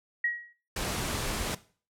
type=tone with exponential decay; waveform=sine; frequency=1904 Hz; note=A#6; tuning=36 cents sharp; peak=-23 dBFS; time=0.24-0.53 s; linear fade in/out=5 ms; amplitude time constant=63 ms
type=noise; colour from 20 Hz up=pink; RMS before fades=-32 dBFS; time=0.76-1.55 s; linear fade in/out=5 ms
effects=noise-tail reverb RT60 0.4 s tail -17 dB re dry + low-pass 12000 Hz 12 dB/octave